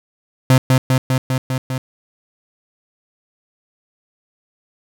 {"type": "tone with echo", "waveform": "35% pulse", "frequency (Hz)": 129.9, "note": "C3", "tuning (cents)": -12, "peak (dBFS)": -6, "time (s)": [0.5, 0.58], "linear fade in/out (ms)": 2, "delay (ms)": 200, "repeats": 6, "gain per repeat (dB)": -2, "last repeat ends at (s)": 1.78, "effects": []}